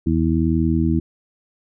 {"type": "harmonic tone", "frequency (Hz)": 80.9, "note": "E2", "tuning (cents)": -32, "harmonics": [1, 2, 3, 4], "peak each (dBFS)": [-21, -21, -21, -21], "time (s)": [0.06, 1], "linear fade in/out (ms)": 10, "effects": []}